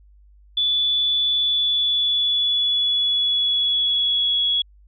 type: tone with pitch glide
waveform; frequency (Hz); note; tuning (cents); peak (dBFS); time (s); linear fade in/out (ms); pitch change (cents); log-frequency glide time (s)
sine; 3463 to 3353; A7 to G#7; -28 to +16; -17; 0.57-4.62; 5; -56; 1.3-4.43
effects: added 50 Hz sine -48 dBFS peak until 4.87 s